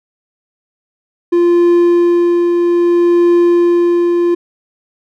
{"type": "tone with tremolo", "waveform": "triangle", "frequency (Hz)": 346.9, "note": "F4", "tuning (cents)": -12, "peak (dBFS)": -4, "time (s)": [1.32, 4.35], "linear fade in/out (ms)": 10, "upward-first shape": "triangle", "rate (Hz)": 0.62, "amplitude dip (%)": 35, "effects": []}